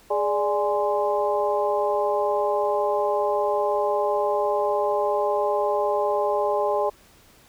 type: harmonic tone with a mistuned harmonic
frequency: 207.7 Hz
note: G#3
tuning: in tune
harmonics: 2 / 3 / 4 / 5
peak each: -25 / -24 / -26 / -29 dBFS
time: 0.1-6.9 s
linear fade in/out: 10 ms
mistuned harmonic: 3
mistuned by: -94 cents
effects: pink hiss -54 dBFS RMS until 7.48 s